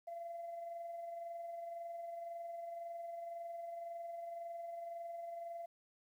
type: tone with amplitude modulation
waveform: sine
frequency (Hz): 681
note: F5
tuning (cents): -44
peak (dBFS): -40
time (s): 0.07-5.66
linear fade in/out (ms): 10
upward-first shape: sine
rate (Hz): 21.9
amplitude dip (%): 40
effects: tanh soft clip ceiling -39 dBFS + 12-bit